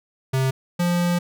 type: tone pair in turn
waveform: square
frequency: 132.2 / 174.94 Hz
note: C3 / F3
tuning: +18 / +3 cents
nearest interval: perfect fourth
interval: 485 cents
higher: second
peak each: -19 dBFS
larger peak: neither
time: 0.33-0.51 / 0.79-1.19 s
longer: second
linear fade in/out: 10 ms
effects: none